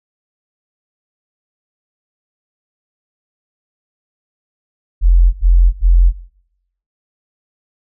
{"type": "tone bursts", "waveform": "sine", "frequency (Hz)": 43.47, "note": "F1", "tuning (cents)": -7, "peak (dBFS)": -5, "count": 3, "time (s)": [5.01, 6.126], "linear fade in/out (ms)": 50, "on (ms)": 320, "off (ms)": 78, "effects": ["noise-tail reverb RT60 0.8 s tail -20 dB re dry"]}